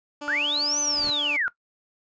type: tone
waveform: 15% pulse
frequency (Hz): 292.6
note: D4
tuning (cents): -6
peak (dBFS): -26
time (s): 0.21-1.37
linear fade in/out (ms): 10
type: linear two-way sweep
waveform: sine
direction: up then down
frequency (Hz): 1375 to 6210 to 1375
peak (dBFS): -22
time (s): 0.28-1.48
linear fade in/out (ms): 0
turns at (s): 0.8
type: noise with exponential growth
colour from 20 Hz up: pink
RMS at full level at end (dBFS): -35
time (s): 0.59-1.1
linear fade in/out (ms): 2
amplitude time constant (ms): 110
effects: noise-tail reverb RT60 0.1 s tail -17 dB re dry + resampled to 16000 Hz